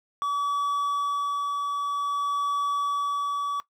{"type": "tone with tremolo", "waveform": "triangle", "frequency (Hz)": 1143, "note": "D6", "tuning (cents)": -47, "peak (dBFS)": -21, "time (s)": [0.22, 3.6], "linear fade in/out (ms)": 0, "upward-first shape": "sine", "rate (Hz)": 0.52, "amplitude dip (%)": 25, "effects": ["noise-tail reverb RT60 0.1 s tail -18 dB re dry"]}